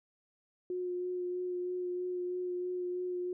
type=tone with vibrato; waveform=sine; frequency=360 Hz; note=F#4; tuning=47 cents flat; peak=-33 dBFS; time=0.7-3.33 s; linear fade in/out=2 ms; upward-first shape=sine; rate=3.1 Hz; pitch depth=14 cents each way; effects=none